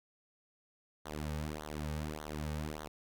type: tone with flanger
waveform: sawtooth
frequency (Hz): 76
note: D#2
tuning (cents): -40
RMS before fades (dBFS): -40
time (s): 1.05-2.88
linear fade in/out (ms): 10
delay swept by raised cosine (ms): 0.39 to 2.99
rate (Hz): 1.7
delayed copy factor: -0.9
effects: none